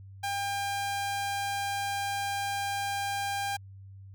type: tone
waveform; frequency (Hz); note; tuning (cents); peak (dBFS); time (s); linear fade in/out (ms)
sawtooth; 800; G5; +35; -26; 0.23-3.57; 10
effects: added 97 Hz sine -45 dBFS peak until 4.14 s